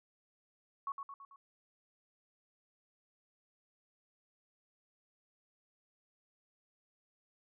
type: tone with echo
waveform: sine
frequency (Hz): 1108.7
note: C#6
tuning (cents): 0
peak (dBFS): -35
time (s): 0.87-0.92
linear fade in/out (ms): 2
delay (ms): 110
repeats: 4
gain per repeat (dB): -5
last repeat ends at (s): 1.36
effects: none